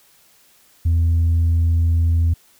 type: tone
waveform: sine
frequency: 83.2 Hz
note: E2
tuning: 17 cents sharp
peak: -11 dBFS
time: 0.85-2.34 s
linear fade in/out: 10 ms
effects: tanh soft clip ceiling -12 dBFS + white hiss -54 dBFS RMS until 2.59 s